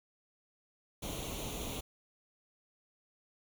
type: noise with comb filter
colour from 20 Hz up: pink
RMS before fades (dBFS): -40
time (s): 1.02-1.81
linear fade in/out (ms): 10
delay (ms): 0.3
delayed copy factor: +0.75
effects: none